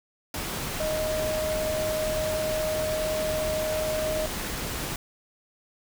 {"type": "tone in noise", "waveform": "sine", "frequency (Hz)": 622.3, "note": "D#5", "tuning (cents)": 0, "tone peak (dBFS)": -26, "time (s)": [0.8, 4.26], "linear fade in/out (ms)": 2, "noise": "pink", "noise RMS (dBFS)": -32, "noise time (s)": [0.34, 4.96], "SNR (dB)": 3, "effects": []}